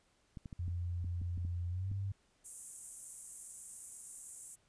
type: clicks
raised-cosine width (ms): 5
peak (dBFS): -33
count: 9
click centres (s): 0.372 / 0.458 / 0.528 / 0.681 / 1.045 / 1.216 / 1.377 / 1.45 / 1.916
type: tone with pitch glide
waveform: sine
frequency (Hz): 87.31 to 98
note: F2 to G2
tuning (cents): 0 to 0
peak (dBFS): -35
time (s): 0.59-2.12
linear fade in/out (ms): 5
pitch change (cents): +200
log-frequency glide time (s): 1.69-1.91
type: high-pass noise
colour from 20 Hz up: white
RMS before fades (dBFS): -44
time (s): 2.44-4.56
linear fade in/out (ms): 20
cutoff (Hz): 7300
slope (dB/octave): 48
effects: pink hiss -73 dBFS RMS until 4.68 s + resampled to 22050 Hz